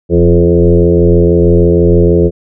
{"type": "tone with frequency modulation", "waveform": "sine", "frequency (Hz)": 257.7, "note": "C4", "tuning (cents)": -26, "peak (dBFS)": -4, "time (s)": [0.09, 2.31], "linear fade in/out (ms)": 50, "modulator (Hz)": 86.3, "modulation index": 2.7, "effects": []}